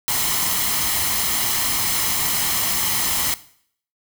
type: noise with comb filter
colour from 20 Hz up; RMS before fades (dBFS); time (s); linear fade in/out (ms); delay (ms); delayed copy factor
white; -21; 0.08-3.34; 0; 0.97; +0.5
effects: noise-tail reverb RT60 0.6 s tail -17 dB re dry